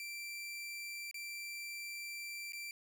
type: tone with dropouts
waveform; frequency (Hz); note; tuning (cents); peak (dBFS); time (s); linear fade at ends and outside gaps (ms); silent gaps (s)
sawtooth; 2349; D7; 0; -39; 0-2.71; 1; 1.112-1.143 / 2.522-2.532
effects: none